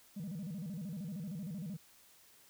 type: tone with vibrato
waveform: sine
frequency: 180 Hz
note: F#3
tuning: 47 cents flat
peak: -37 dBFS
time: 0.16-1.77 s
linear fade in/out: 10 ms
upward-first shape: square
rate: 13 Hz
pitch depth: 210 cents each way
effects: tanh soft clip ceiling -38 dBFS + white hiss -63 dBFS RMS until 2.49 s